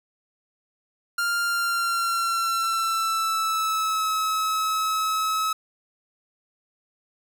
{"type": "tone with pitch glide", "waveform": "45% pulse", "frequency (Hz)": [1396.9, 1288.4], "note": ["F6", "E6"], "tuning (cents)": [0, -40], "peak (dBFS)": -22, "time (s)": [1.18, 5.53], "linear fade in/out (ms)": 5, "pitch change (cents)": -140, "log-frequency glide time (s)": [1.42, 4.1], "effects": []}